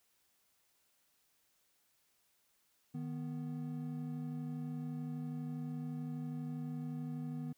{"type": "tone pair together", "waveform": "triangle", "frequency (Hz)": [154.5, 246.5], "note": ["D#3", "B3"], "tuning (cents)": [-12, -3], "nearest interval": "minor sixth", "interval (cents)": 809, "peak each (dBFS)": [-39, -40], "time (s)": [2.94, 7.53], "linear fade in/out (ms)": 10, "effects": ["white hiss -75 dBFS RMS until 7.57 s"]}